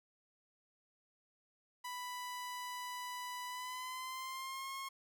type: tone with pitch glide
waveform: sawtooth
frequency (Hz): 990 to 1079.6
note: B5 to C#6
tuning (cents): +4 to -46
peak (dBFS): -38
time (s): 1.84-4.89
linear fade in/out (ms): 10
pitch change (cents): +150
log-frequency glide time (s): 3.46-4.72
effects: none

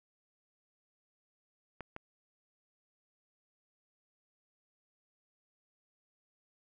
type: clicks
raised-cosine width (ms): 0.5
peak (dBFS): -27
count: 2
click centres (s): 1.807 / 1.964
effects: none

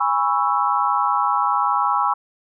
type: chord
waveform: sine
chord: C# minor seventh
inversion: second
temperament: equal with one note detuned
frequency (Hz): 822.5 / 987.8 / 1108.7 / 1318.5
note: G#5 / B5 / C#6 / E6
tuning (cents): -17 / 0 / 0 / 0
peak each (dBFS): -22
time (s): 0-2.14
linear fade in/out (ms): 10
effects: none

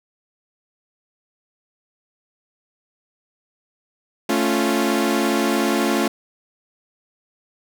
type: chord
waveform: sawtooth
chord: A augmented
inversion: none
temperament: equal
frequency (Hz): 220 / 277.2 / 349.2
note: A3 / C#4 / E#4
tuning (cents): 0 / 0 / 0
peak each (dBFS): -18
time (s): 4.29-6.08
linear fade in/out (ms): 5
effects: none

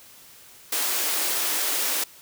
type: high-pass noise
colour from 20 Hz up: white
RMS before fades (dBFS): -25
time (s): 0.72-2.04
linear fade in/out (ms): 5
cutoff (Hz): 260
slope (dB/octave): 96
effects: white hiss -49 dBFS RMS until 2.21 s

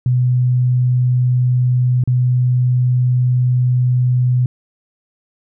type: tone with dropouts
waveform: sine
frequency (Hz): 125.1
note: B2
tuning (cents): +23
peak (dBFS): -11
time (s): 0.06-4.46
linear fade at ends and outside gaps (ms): 2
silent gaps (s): 2.038-2.075
effects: none

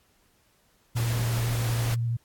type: tone with vibrato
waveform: sine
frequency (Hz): 117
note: A#2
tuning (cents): +7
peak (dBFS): -24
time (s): 0.95-2.17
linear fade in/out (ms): 10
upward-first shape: triangle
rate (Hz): 12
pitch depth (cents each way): 23
type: noise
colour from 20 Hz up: pink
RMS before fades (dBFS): -34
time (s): 0.96-1.95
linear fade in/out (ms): 10
effects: pink hiss -65 dBFS RMS until 2.24 s + AAC 64 kbps

